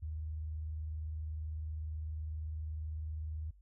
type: tone with vibrato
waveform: sine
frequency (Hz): 77.78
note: D#2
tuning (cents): 0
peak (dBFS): -37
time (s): 0.02-3.51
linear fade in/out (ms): 10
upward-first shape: sine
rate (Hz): 20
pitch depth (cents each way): 110
effects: added 50 Hz sine -58 dBFS peak until 3.61 s